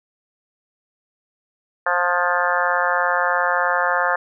harmonic tone with a mistuned harmonic, 177 Hz, F3, 23 cents sharp, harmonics 3 / 4 / 5 / 6 / 7 / 8 / 9 / 10, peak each -25 / -25 / -25 / -25 / -25 / -25 / -25 / -25 dBFS, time 1.86-4.16 s, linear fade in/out 5 ms, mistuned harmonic 10, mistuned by -22 cents, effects none

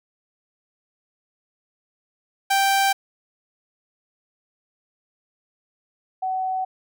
sawtooth / sine tone pair in turn, 784 / 752 Hz, G5 / F#5, 0 / +28 cents, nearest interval minor second, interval 72 cents, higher first, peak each -13 / -22 dBFS, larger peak first, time 2.5-2.93 / 6.22-6.65 s, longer neither, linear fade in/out 10 ms, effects none

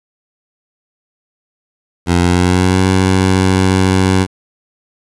15% pulse tone with pitch glide, 87.31 to 94.12 Hz, F2 to F#2, 0 to +30 cents, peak -3 dBFS, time 2.06-4.27 s, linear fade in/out 50 ms, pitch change +130 cents, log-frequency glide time 2.16-2.84 s, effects resampled to 24000 Hz + 7-bit

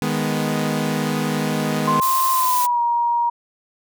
sawtooth chord, G# minor, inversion second, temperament equal, 155.56 / 207.7 / 246.9 Hz, D#3 / G#3 / B3, 0 / 0 / 0 cents, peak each -20 dBFS, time 0.02-2 s, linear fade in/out 0 ms
sine tone with pitch glide, 1050 to 946.3 Hz, C6 to A#5, +6 to +26 cents, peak -16 dBFS, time 1.87-3.3 s, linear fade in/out 10 ms, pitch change -180 cents, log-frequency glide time 2.3-2.81 s
blue noise, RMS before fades -24 dBFS, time 2.01-2.67 s, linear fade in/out 20 ms
effects none

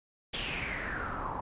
pink noise with low-pass filter sweep, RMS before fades -36 dBFS, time 0.33-1.41 s, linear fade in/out 10 ms, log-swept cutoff 3300 to 940 Hz, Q 5.9, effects resampled to 8000 Hz

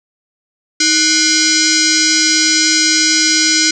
sine tone with frequency modulation, 315.9 Hz, D#4, 26 cents sharp, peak -9 dBFS, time 0.8-3.71 s, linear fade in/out 5 ms, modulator 899 Hz, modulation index 7, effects none

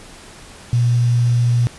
sine tone with quantisation, 120 Hz, B2, 49 cents flat, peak -12 dBFS, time 0.73-1.67 s, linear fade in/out 0 ms, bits 6, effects pink hiss -40 dBFS RMS until 1.78 s + resampled to 24000 Hz

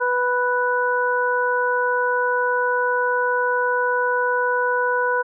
harmonic tone, 493.9 Hz, B4, in tune, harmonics 1 / 2 / 3, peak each -22 / -22 / -22 dBFS, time 0-5.23 s, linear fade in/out 20 ms, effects none

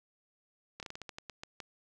slowing click train, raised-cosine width 0.2 ms, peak -25 dBFS, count 11, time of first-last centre 0.8-1.602 s, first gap 28 ms, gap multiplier 1.22, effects none

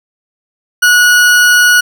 40% pulse tone, 1461 Hz, F#6, 22 cents flat, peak -4 dBFS, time 0.82-1.81 s, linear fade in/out 10 ms, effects none

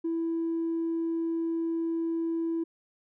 triangle tone with tanh clipping, 330.6 Hz, E4, 5 cents sharp, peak -27 dBFS, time 0.04-2.64 s, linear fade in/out 10 ms, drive 5 dB, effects none

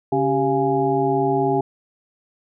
harmonic tone with a mistuned harmonic, 138.59 Hz, C#3, in tune, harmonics 1 / 2 / 3 / 5 / 6, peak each -26 / -24 / -20 / -25 / -23 dBFS, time 0.12-1.61 s, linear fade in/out 5 ms, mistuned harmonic 3, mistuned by -96 cents, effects none

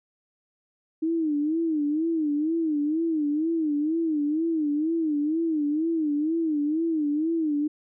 sine tone with vibrato, 311.1 Hz, D#4, in tune, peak -22 dBFS, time 1.02-7.68 s, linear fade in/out 10 ms, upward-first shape sine, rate 2.1 Hz, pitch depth 120 cents each way, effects none

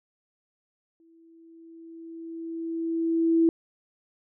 sine tone with exponential growth, 329.6 Hz, E4, in tune, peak -16 dBFS, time 1-3.49 s, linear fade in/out 1 ms, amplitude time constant 540 ms, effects none

